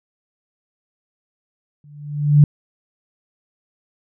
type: tone with exponential growth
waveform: sine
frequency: 146.83 Hz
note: D3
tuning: in tune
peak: -4 dBFS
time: 1.84-2.44 s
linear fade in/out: 2 ms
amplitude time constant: 130 ms
effects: none